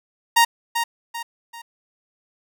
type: tone with echo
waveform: sawtooth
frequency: 932.3 Hz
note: A#5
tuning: in tune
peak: -8 dBFS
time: 0.36-0.45 s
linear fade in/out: 10 ms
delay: 390 ms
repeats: 3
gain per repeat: -8 dB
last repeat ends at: 1.62 s
effects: none